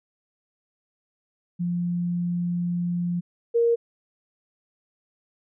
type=tone pair in turn; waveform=sine; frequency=174.7 / 467.4 Hz; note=F3 / A#4; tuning=+1 / +5 cents; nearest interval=octave + perfect fourth; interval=1704 cents; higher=second; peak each=-23 / -17 dBFS; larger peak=second; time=1.59-3.21 / 3.54-3.76 s; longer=first; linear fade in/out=20 ms; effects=none